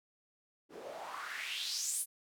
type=noise with band-pass filter sweep; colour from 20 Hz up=white; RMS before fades=-40 dBFS; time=0.69-2.06 s; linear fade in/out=50 ms; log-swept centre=330 to 11000 Hz; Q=4; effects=none